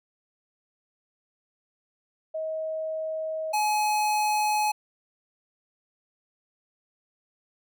sine / square tone pair in turn, 634 / 846.3 Hz, D#5 / G#5, +32 / +32 cents, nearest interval perfect fourth, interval 500 cents, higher second, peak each -28 / -23 dBFS, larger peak second, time 2.34-3.53 / 3.53-4.72 s, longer neither, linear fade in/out 10 ms, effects none

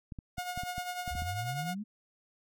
clicks, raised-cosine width 5 ms, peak -29 dBFS, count 9, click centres 0.122 / 0.188 / 0.382 / 0.576 / 0.635 / 0.781 / 1.078 / 1.153 / 1.221 s
sawtooth tone with tremolo, 719 Hz, F#5, 50 cents flat, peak -29 dBFS, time 0.37-1.75 s, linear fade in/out 20 ms, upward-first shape triangle, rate 10 Hz, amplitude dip 65%
sine exponential sweep, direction up, 67.4 to 220 Hz, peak -35 dBFS, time 1.1-1.84 s, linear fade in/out 20 ms
effects none

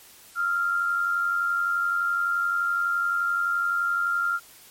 sine tone pair together, 1300 / 1391.7 Hz, E6 / F6, -24 / -6 cents, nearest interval minor second, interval 118 cents, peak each -32 / -22 dBFS, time 0.35-4.4 s, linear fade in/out 50 ms, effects white hiss -50 dBFS RMS until 4.7 s + MP3 64 kbps

